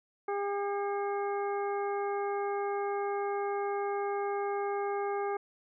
harmonic tone with a mistuned harmonic, 403.3 Hz, G4, 49 cents sharp, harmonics 1 / 2 / 3 / 4 / 5, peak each -32 / -35 / -40 / -46 / -47 dBFS, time 0.28-5.37 s, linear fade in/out 5 ms, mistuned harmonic 5, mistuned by +110 cents, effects none

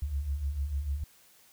sine beating tone pair, 65.5 / 72.2 Hz, C2 / D2, +2 / -29 cents, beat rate 6.7 Hz, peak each -37 / -30 dBFS, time 0.02-1.04 s, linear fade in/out 5 ms, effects white hiss -60 dBFS RMS until 1.52 s

